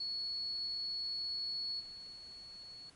sine tone with level steps, 4383 Hz, C#8, 20 cents flat, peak -36 / -46 / -48 dBFS, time 0-2.9 s, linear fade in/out 5 ms, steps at 1.79 / 2.11 s, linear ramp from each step 20 ms, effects pink hiss -63 dBFS RMS until 2.95 s + MP3 48 kbps

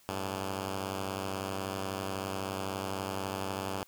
5% pulse beating tone pair, 96.3 / 108.3 Hz, G2 / A2, -30 / -27 cents, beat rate 12 Hz, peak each -23 / -32 dBFS, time 0.09-3.83 s, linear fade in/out 0 ms, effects white hiss -62 dBFS RMS until 3.87 s

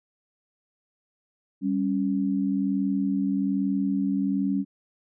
sine tone pair together, 196.01 / 277.2 Hz, G3 / C#4, 0 / 0 cents, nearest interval tritone, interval 600 cents, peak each -25 dBFS, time 1.61-4.65 s, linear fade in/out 50 ms, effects none

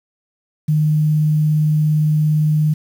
sine tone with quantisation, 152.9 Hz, D#3, 30 cents flat, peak -12 dBFS, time 0.68-2.74 s, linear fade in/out 10 ms, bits 7, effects none

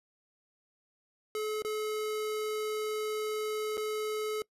square tone with dropouts, 428.9 Hz, A4, 44 cents flat, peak -32 dBFS, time 1.35-4.42 s, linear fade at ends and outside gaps 1 ms, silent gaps 1.621-1.648 / 3.771-3.777 s, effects noise-tail reverb RT60 0.1 s tail -23 dB re dry + resampled to 32000 Hz

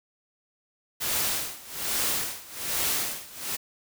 white noise with tremolo, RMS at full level -26 dBFS, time 1-3.57 s, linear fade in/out 20 ms, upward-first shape sine, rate 1.2 Hz, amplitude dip 90%, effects none

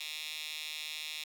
10% pulse tone with high-pass filter, 153.8 Hz, D#3, 20 cents flat, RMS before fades -41 dBFS, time 0-1.24 s, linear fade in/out 5 ms, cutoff 3100 Hz, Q 4, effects none

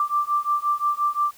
sine beating tone pair, 1174.7 / 1180.4 Hz, D6 / D6, 0 / +8 cents, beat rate 5.7 Hz, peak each -23 dBFS, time 0-1.31 s, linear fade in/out 2 ms, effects white hiss -51 dBFS RMS until 1.37 s

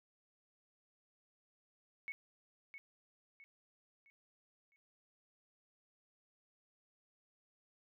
sine tone with echo, 2208 Hz, C#7, 7 cents flat, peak -40 dBFS, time 2.08-2.12 s, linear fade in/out 0 ms, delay 660 ms, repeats 4, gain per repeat -8 dB, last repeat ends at 4.76 s, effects none

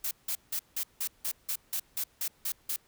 blue noise bursts, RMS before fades -32 dBFS, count 12, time 0.04-2.762 s, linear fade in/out 5 ms, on 71 ms, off 170 ms, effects pink hiss -65 dBFS RMS until 2.87 s

